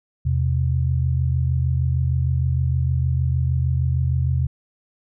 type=tone pair together; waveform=sine; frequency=82 / 128.5 Hz; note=E2 / C3; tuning=-9 / -31 cents; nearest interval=minor sixth; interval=778 cents; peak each=-20 dBFS; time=0.25-4.47 s; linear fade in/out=10 ms; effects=none